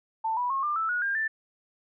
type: tone with pitch steps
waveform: sine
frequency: 890 / 981.8 / 1083.1 / 1194.9 / 1318.2 / 1454.2 / 1604.2 / 1769.7 Hz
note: A5 / B5 / C#6 / D6 / E6 / F#6 / G6 / A6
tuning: +20 / -10 / -40 / +30 / 0 / -30 / +40 / +10 cents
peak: -25 dBFS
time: 0.24-1.28 s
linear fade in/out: 10 ms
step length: 130 ms
effects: none